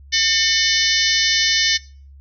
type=harmonic tone with a mistuned harmonic; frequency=601 Hz; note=D5; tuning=40 cents sharp; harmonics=3 / 4 / 5 / 6 / 7 / 8 / 9 / 10; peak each=-23 / -23 / -23 / -23 / -23 / -23 / -23 / -23 dBFS; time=0.12-1.78 s; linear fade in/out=20 ms; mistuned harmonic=4; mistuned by=-150 cents; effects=noise-tail reverb RT60 0.4 s tail -22 dB re dry + added 69 Hz sine -40 dBFS peak until 2.2 s